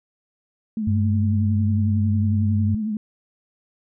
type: tone with vibrato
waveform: sine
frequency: 215.4 Hz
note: A3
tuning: 37 cents flat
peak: -22 dBFS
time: 0.77-2.97 s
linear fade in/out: 2 ms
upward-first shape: triangle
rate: 11 Hz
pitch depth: 73 cents each way
type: tone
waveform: sine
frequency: 98 Hz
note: G2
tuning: in tune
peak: -18 dBFS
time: 0.87-2.75 s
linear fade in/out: 5 ms
effects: none